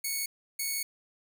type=tone bursts at uneven times; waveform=5% pulse; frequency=2217 Hz; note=C#7; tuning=in tune; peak=-20 dBFS; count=2; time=0.04-0.26 / 0.59-0.83 s; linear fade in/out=5 ms; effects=none